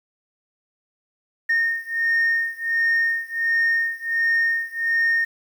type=beating tone pair; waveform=sine; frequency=1836 / 1837.4 Hz; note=A#6 / A#6; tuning=-27 / -25 cents; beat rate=1.4 Hz; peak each=-20 / -21 dBFS; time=1.49-5.25 s; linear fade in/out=10 ms; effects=tanh soft clip ceiling -14 dBFS + 8-bit